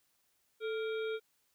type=harmonic tone with a mistuned harmonic; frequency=466.2 Hz; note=A#4; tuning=in tune; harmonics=1 / 3 / 5 / 7 / 8; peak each=-34 / -44 / -48 / -51 / -52 dBFS; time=0.6-1.2 s; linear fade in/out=50 ms; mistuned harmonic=1; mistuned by=-100 cents; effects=white hiss -75 dBFS RMS until 1.54 s